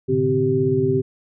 sine tone cluster, 111.2 / 129.6 / 146.6 / 260.2 / 388.3 Hz, A2 / C3 / D3 / C4 / G4, +19 / -16 / -3 / -9 / -16 cents, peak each -27 / -27 / -24 / -24 / -18 dBFS, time 0.08-1.02 s, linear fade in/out 20 ms, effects none

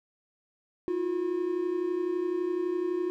triangle tone pair together, 328.1 / 360 Hz, E4 / F#4, -8 / -47 cents, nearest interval major second, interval 161 cents, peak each -31 / -26 dBFS, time 0.88-3.1 s, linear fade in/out 0 ms, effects none

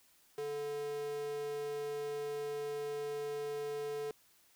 square tone with high-pass filter, 145.3 Hz, D3, 18 cents flat, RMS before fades -39 dBFS, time 0.38-4.11 s, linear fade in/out 0 ms, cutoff 390 Hz, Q 5.9, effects white hiss -67 dBFS RMS until 4.55 s

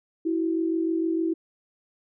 sine tone pair together, 326.9 / 373.5 Hz, E4 / F#4, -14 / +16 cents, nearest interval major second, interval 230 cents, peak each -23 / -30 dBFS, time 0.25-1.34 s, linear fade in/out 10 ms, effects none

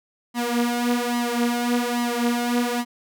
sawtooth tone with flanger, 240.3 Hz, B3, 47 cents flat, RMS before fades -23 dBFS, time 0.34-2.85 s, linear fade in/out 50 ms, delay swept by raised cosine 0.98 to 5.58 ms, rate 1.2 Hz, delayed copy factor +0.75, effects none

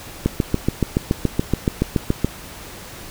click train, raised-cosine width 3 ms, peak -3 dBFS, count 15, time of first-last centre 0.26-2.246 s, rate 7.05 Hz, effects pink hiss -37 dBFS RMS until 3.1 s

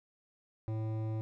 sine tone with hard clipping, 110 Hz, A2, in tune, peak -35 dBFS, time 0.68-1.21 s, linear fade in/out 0 ms, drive 13 dB, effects none

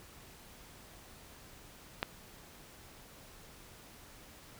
click, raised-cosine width 0.3 ms, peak -15 dBFS, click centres 2.029 s, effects pink hiss -55 dBFS RMS until 4.59 s

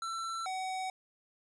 square tone pair in turn, 1341 / 752.6 Hz, E6 / F#5, +29 / +29 cents, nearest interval minor seventh, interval 1000 cents, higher first, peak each -36 / -35 dBFS, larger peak second, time 0.02-0.46 / 0.46-0.9 s, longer neither, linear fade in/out 2 ms, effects resampled to 22050 Hz

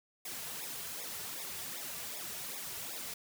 white noise with flanger, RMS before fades -42 dBFS, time 0.25-3.14 s, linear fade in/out 5 ms, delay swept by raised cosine 0.66 to 3.86 ms, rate 2.6 Hz, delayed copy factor -0.85, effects none

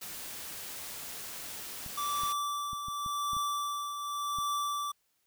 white noise, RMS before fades -42 dBFS, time 0.01-2.33 s, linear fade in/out 10 ms
clicks, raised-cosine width 5 ms, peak -34 dBFS, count 8, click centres 1.863 / 2.235 / 2.732 / 2.884 / 3.062 / 3.333 / 3.367 / 4.386 s
square tone with tremolo, 1164 Hz, D6, 16 cents flat, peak -30 dBFS, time 1.97-4.92 s, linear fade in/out 10 ms, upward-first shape triangle, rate 0.88 Hz, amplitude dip 55%
effects white hiss -75 dBFS RMS until 5.26 s

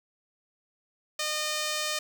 5% pulse tone, 610 Hz, D#5, 34 cents flat, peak -17 dBFS, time 1.19-1.99 s, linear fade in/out 5 ms, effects none

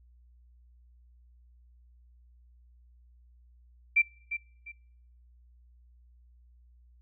sine tone with echo, 2349 Hz, D7, in tune, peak -19 dBFS, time 3.96-4.02 s, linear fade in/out 10 ms, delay 350 ms, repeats 2, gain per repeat -11 dB, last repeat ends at 4.72 s, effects noise-tail reverb RT60 0.8 s tail -26 dB re dry + added 60 Hz sine -56 dBFS peak until 7.01 s

